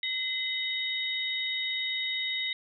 sine tone cluster, 2047 / 3014 / 3742 Hz, C7 / F#7 / A#7, -38 / +31 / +6 cents, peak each -33 / -39 / -31 dBFS, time 0.03-2.53 s, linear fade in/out 2 ms, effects none

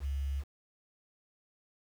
sine tone with quantisation, 69.3 Hz, C#2, in tune, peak -31 dBFS, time 0-0.44 s, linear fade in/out 50 ms, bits 9, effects none

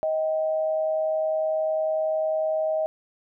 sine tone pair together, 630 / 781 Hz, D#5 / G5, +21 / -7 cents, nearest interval major third, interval 372 cents, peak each -22 / -34 dBFS, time 0.03-2.86 s, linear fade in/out 0 ms, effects none

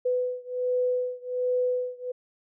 sine beating tone pair, 498.8 / 500.1 Hz, B4 / B4, +17 / +22 cents, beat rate 1.3 Hz, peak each -27 / -28 dBFS, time 0.05-2.12 s, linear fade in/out 10 ms, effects none

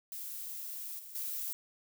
violet noise with level steps, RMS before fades -42 / -49 / -38 dBFS, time 0.12-1.53 s, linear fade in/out 0 ms, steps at 0.99 / 1.15 s, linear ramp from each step 2 ms, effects none

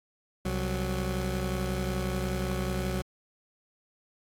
20% pulse tone pair together, 65.41 / 185.01 Hz, C2 / F#3, 0 / 0 cents, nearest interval octave + tritone, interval 1800 cents, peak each -26 / -27 dBFS, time 0.45-3.02 s, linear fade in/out 5 ms, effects AAC 64 kbps

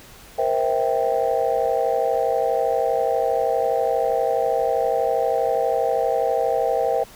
sine chord, C dominant seventh, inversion third, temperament just, 470.9 / 523.3 / 654.1 / 784.9 Hz, Bb4 / C5 / E5 / G5, +18 / 0 / -14 / +2 cents, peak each -23 dBFS, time 0.38-7.04 s, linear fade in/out 10 ms, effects tanh soft clip ceiling -9 dBFS + pink hiss -45 dBFS RMS until 7.15 s

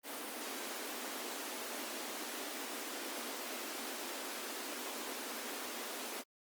pink high-pass noise, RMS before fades -43 dBFS, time 0.03-6.24 s, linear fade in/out 50 ms, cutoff 230 Hz, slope 96 dB/octave, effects Opus 32 kbps

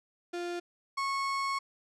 35% pulse tone pair in turn, 349.2 / 1098.1 Hz, F4 / C#6, 0 / -17 cents, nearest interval octave + minor sixth, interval 1983 cents, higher second, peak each -32 / -28 dBFS, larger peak second, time 0.33-0.6 / 0.97-1.59 s, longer second, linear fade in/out 10 ms, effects low-pass 7000 Hz 12 dB/octave

